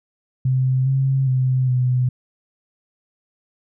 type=tone with pitch steps; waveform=sine; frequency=129.9 / 134.3 / 129.2 / 126.1 Hz; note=C3 / C3 / C3 / B2; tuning=-12 / +46 / -21 / +36 cents; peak=-15 dBFS; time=0.45-2.09 s; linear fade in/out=5 ms; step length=410 ms; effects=none